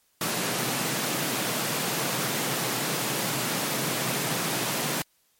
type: high-pass noise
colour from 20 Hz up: pink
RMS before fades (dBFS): -28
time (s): 0.21-5.02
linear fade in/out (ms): 2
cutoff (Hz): 120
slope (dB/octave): 96
effects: white hiss -67 dBFS RMS until 5.39 s + MP3 64 kbps